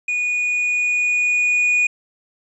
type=tone with level ramp; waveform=triangle; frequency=2459 Hz; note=D#7; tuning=21 cents flat; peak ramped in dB=-17 to -12 dBFS; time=0.08-1.87 s; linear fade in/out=5 ms; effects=resampled to 22050 Hz + 9-bit